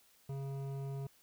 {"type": "tone with hard clipping", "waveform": "sine", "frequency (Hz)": 137.2, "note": "C#3", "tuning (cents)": -17, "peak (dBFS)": -40, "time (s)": [0.29, 1.07], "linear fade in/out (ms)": 5, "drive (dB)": 12, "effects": ["white hiss -67 dBFS RMS until 1.22 s"]}